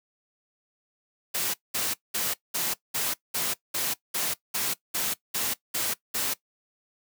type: noise bursts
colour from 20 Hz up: white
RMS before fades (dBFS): -28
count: 13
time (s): 1.34-6.34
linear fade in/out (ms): 10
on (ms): 200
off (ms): 200
effects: noise-tail reverb RT60 0.1 s tail -19 dB re dry + high-pass 100 Hz 12 dB/octave